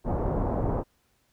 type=low-pass noise; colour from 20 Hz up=pink; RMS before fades=-27 dBFS; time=0.04-0.84 s; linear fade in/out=50 ms; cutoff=900 Hz; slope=24 dB/octave; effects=pink hiss -69 dBFS RMS until 1.32 s